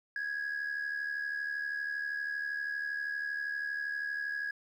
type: tone with amplitude modulation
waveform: sine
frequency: 1661.2 Hz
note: G#6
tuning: in tune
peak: -28 dBFS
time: 0.16-4.51 s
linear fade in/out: 2 ms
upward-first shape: sine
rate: 72.6 Hz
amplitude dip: 70%
effects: tanh soft clip ceiling -30 dBFS + 11-bit